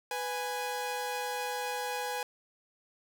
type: tone pair together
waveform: sawtooth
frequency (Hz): 496.1 / 828.1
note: B4 / G#5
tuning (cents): +8 / -5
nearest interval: major sixth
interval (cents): 887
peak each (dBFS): -33 / -31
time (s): 0.11-2.23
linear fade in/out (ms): 2
effects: none